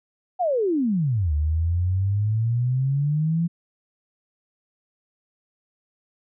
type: exponential two-way sweep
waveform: sine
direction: down then up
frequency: 764 to 73.3 to 171.7 Hz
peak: -19 dBFS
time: 0.39-3.48 s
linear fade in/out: 20 ms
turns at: 1.33 s
effects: none